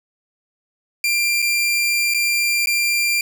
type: tone with dropouts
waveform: sawtooth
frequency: 2378 Hz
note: D7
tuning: 21 cents sharp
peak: -13 dBFS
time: 1.04-3.21 s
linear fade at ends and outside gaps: 2 ms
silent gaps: 1.42-1.424 / 2.139-2.145 / 2.659-2.671 s
effects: none